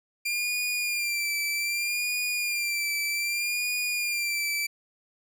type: tone with vibrato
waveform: sawtooth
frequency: 2386 Hz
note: D7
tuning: 27 cents sharp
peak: -23 dBFS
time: 0.25-4.67 s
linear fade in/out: 10 ms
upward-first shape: sine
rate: 0.64 Hz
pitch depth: 48 cents each way
effects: none